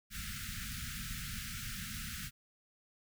pink band-stop noise, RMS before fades -42 dBFS, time 0.1-2.31 s, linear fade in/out 50 ms, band 240 to 1300 Hz, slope 96 dB/octave, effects none

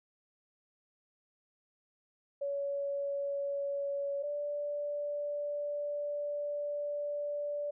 sine tone pair in turn, 563 / 583.2 Hz, C#5 / D5, +27 / -12 cents, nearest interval minor second, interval 61 cents, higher second, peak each -32 / -33 dBFS, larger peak first, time 2.41-4.23 / 4.23-7.71 s, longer second, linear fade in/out 10 ms, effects none

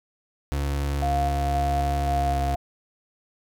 35% pulse tone with pitch glide, 70.7 to 68.85 Hz, C#2 to C#2, +35 to -11 cents, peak -22 dBFS, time 0.52-2.55 s, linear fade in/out 0 ms, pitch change -46 cents, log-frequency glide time 1.97-2.38 s
sine tone with tremolo, 704 Hz, F5, 14 cents sharp, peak -23 dBFS, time 1.02-2.56 s, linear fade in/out 5 ms, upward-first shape square, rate 1.9 Hz, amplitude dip 30%
effects none

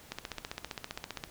click train, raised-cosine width 0.2 ms, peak -19 dBFS, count 18, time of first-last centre 0.12-1.238 s, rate 15.2 Hz, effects pink hiss -54 dBFS RMS until 1.3 s

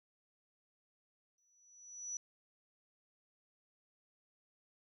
sine tone with exponential growth, 5910 Hz, F#8, 3 cents flat, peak -37 dBFS, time 1.38-2.17 s, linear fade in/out 2 ms, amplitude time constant 170 ms, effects none

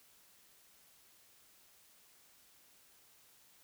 silence, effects white hiss -65 dBFS RMS until 3.63 s

